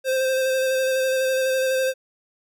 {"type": "tone with vibrato", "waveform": "square", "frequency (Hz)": 523.3, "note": "C5", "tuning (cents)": 0, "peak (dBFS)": -20, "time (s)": [0.04, 1.94], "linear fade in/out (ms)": 50, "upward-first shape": "square", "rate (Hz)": 12, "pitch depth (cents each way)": 14, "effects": []}